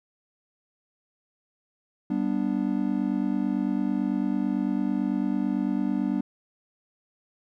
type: chord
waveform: triangle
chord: G major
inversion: none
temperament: just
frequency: 196 / 245 / 294 Hz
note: G3 / B3 / D4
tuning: 0 / -14 / +2 cents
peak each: -26 dBFS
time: 2.1-6.21 s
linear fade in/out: 5 ms
effects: none